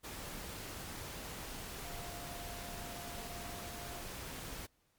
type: tone in noise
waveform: sine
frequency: 698.5 Hz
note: F5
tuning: in tune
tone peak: -50 dBFS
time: 1.83-4.03 s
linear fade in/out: 20 ms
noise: pink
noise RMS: -45 dBFS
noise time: 0.03-4.67 s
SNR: -8 dB
effects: pink hiss -75 dBFS RMS until 4.98 s + MP3 96 kbps